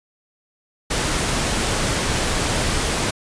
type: noise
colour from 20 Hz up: pink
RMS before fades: -21 dBFS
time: 0.9-3.11 s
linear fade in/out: 10 ms
effects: resampled to 22050 Hz